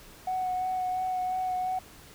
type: tone with vibrato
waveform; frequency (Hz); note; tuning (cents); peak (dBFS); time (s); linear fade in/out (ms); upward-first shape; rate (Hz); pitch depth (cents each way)
sine; 740; F#5; 0; -26; 0.27-1.79; 5; sine; 2.9; 14
effects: tanh soft clip ceiling -23 dBFS + pink hiss -51 dBFS RMS until 2.14 s